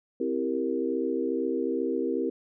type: chord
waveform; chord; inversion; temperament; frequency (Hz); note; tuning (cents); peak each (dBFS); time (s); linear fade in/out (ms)
sine; C dominant seventh; none; equal; 261.6 / 329.6 / 392 / 466.2; C4 / E4 / G4 / Bb4; 0 / 0 / 0 / 0; -31; 0.2-2.3; 5
effects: none